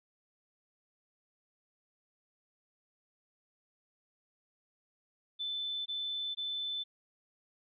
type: tone bursts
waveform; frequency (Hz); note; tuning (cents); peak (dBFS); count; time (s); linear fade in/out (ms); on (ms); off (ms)
sine; 3520; A7; 0; -34; 3; 5.39-6.84; 20; 470; 20
effects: none